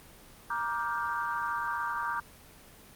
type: chord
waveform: sine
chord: G minor seventh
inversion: first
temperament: just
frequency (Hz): 940.8 / 1176 / 1411.2 / 1568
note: Bb5 / D6 / F6 / G6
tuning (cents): +16 / +2 / +18 / 0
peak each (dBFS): -34 / -33 / -38 / -36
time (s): 0.5-2.2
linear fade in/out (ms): 5
effects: pink hiss -53 dBFS RMS until 2.95 s + Opus 24 kbps